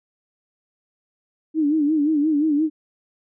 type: tone with vibrato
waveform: sine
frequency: 301.9 Hz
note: D4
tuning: 48 cents sharp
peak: -16 dBFS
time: 1.54-2.7 s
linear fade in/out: 50 ms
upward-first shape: sine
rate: 5.7 Hz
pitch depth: 98 cents each way
effects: none